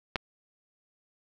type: clicks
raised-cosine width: 0.3 ms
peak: -10 / -28 dBFS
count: 2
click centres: 0.158 / 0.163 s
effects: none